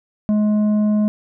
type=tone with tanh clipping; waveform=triangle; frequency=211 Hz; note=G#3; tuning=28 cents sharp; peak=-15 dBFS; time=0.29-1.08 s; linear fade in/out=0 ms; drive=11 dB; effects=none